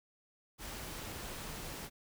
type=noise; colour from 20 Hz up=pink; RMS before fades=-44 dBFS; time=0.58-1.9 s; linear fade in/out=50 ms; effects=none